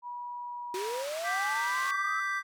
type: tone with pitch glide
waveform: sine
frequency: 970 to 963.9 Hz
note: B5 to B5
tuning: -31 to -42 cents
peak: -36 dBFS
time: 0.02-1.05 s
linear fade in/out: 50 ms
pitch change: -11 cents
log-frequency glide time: 0.37-0.82 s
type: linear sweep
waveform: sine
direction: up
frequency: 359.1 to 1303 Hz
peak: -33 dBFS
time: 0.74-2.2 s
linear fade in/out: 2 ms
type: band-pass noise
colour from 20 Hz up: pink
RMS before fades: -42 dBFS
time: 0.74-1.91 s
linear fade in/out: 2 ms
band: 1100 to 9400 Hz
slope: 12 dB/octave
type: chord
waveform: triangle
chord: G major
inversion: second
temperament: equal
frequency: 1174.7 / 1568 / 1975.5 Hz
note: D6 / G6 / B6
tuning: 0 / 0 / 0 cents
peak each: -32 dBFS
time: 1.23-2.43 s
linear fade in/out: 50 ms
effects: none